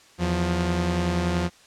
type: tone pair together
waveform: sawtooth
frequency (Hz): 82.94 / 176.4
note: E2 / F3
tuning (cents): +11 / +18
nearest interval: octave + minor second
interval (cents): 1307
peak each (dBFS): -22 / -20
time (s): 0.18-1.5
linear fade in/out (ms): 50
effects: white hiss -53 dBFS RMS until 1.66 s + low-pass 7000 Hz 12 dB/octave